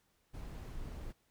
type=noise; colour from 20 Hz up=brown; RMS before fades=-44 dBFS; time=0.33-1.13 s; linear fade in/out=20 ms; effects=pink hiss -75 dBFS RMS until 1.3 s